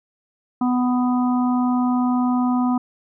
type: harmonic tone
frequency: 248.8 Hz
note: B3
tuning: 13 cents sharp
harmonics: 1 / 3 / 4 / 5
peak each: -17 / -27 / -29 / -31 dBFS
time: 0.61-2.78 s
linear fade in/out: 5 ms
effects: none